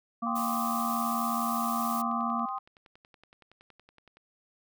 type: harmonic tone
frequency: 233.1 Hz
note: A#3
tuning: in tune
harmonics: 1 / 3 / 5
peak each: -32 / -37 / -32 dBFS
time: 0.22-2.46 s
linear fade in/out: 10 ms
type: chord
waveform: sine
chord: C minor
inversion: second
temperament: equal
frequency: 784 / 1046.5 / 1244.5 Hz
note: G5 / C6 / Eb6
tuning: 0 / 0 / 0 cents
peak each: -36 dBFS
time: 0.26-2.59 s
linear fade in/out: 10 ms
type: noise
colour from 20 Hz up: blue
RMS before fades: -40 dBFS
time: 0.35-2.02 s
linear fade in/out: 10 ms
type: click train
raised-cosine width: 0.3 ms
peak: -39 dBFS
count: 30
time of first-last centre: 1.46-4.17 s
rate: 10.7 Hz
effects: none